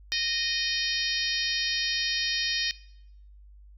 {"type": "harmonic tone", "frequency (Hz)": 618, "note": "D#5", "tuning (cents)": -12, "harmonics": [3, 4, 5, 6, 7, 8, 9], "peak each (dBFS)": [-33, -33, -33, -33, -33, -33, -33], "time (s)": [0.12, 2.71], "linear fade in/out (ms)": 0, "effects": ["noise-tail reverb RT60 0.8 s tail -21 dB re dry", "added 50 Hz sine -48 dBFS peak until 3.77 s"]}